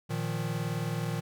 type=chord; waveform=square; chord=Bb suspended fourth; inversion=none; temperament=equal; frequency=116.54 / 155.56 / 174.61 Hz; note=Bb2 / Eb3 / F3; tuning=0 / 0 / 0 cents; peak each=-35 / -34 / -38 dBFS; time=0.09-1.21 s; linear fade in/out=20 ms; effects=none